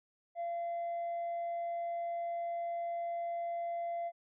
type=tone with tanh clipping; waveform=sine; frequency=685 Hz; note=F5; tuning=34 cents flat; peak=-35 dBFS; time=0.35-4.12 s; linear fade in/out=50 ms; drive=1 dB; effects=none